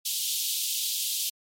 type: high-pass noise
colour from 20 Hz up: pink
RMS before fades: -29 dBFS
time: 0.05-1.3 s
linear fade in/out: 10 ms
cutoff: 3000 Hz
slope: 48 dB/octave
effects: MP3 64 kbps